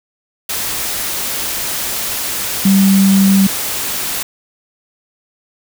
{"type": "tone in noise", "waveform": "sine", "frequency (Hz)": 194.7, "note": "G3", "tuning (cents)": -12, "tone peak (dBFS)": -7, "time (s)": [2.65, 3.47], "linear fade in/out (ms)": 5, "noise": "white", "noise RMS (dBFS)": -20, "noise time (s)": [0.49, 4.23], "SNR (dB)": 10, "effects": []}